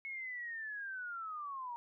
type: linear sweep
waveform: sine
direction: down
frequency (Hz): 2196 to 932.3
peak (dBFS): -40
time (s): 0.05-1.76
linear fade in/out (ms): 0
effects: none